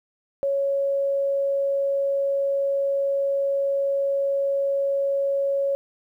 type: tone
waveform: sine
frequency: 554.4 Hz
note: C#5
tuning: in tune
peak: -20 dBFS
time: 0.43-5.75 s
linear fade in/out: 0 ms
effects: 10-bit